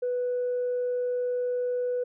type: tone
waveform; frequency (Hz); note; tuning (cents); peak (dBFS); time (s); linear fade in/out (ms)
sine; 493.9; B4; 0; -24; 0.02-2.04; 10
effects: tanh soft clip ceiling -22 dBFS